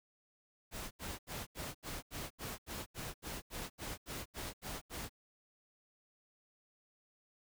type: noise bursts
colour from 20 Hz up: pink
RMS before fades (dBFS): -43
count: 16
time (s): 0.71-5.095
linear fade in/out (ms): 50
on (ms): 200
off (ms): 79
effects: none